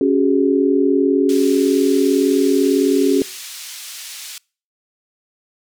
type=chord; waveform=sine; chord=C# suspended fourth; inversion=none; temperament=equal with one note detuned; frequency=277.2 / 375.4 / 415.3 Hz; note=C#4 / F#4 / G#4; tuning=0 / +25 / 0 cents; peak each=-15 / -17 / -18 dBFS; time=0.01-3.22 s; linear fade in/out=2 ms
type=band-pass noise; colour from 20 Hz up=pink; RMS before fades=-33 dBFS; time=1.29-4.38 s; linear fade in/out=2 ms; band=3200 to 12000 Hz; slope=12 dB/octave
effects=noise-tail reverb RT60 0.4 s tail -26 dB re dry